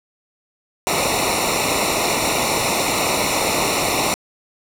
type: noise with comb filter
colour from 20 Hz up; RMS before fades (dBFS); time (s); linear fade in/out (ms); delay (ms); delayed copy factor
pink; -19; 0.87-4.14; 0; 0.62; -0.95
effects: low-pass 12000 Hz 12 dB/octave